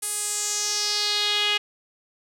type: tone with band-pass filter sweep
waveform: sawtooth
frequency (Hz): 415.3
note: G#4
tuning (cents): 0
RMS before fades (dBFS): -25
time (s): 0.02-1.58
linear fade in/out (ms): 10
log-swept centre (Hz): 10000 to 2900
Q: 3.5
effects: none